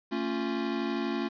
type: chord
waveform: square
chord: A augmented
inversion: none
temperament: equal with one note detuned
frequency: 225 / 277.2 / 349.2 Hz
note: A3 / C#4 / E#4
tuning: +39 / 0 / 0 cents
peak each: -34 dBFS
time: 0.11-1.29 s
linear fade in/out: 20 ms
effects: resampled to 11025 Hz + 9-bit